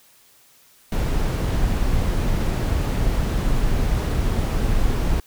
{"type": "noise", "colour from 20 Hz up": "brown", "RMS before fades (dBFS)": -20, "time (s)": [0.92, 5.2], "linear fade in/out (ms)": 2, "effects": ["white hiss -54 dBFS RMS until 5.26 s"]}